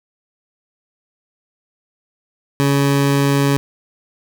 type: tone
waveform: 20% pulse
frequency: 140.2 Hz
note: C#3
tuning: 20 cents sharp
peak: -8 dBFS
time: 2.6-3.57 s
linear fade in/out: 0 ms
effects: none